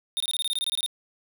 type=tone bursts; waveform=square; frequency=3651 Hz; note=A#7; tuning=37 cents flat; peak=-25 dBFS; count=13; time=0.17-0.862 s; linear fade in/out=0 ms; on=32 ms; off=23 ms; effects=none